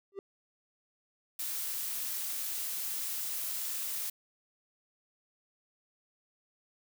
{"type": "tone with exponential growth", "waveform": "triangle", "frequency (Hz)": 393.2, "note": "G4", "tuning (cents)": 5, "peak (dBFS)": -31, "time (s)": [0.12, 0.19], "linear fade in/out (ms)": 1, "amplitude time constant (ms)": 15}
{"type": "noise", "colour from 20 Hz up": "blue", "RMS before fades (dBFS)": -36, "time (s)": [1.39, 4.1], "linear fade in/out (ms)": 5}
{"effects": []}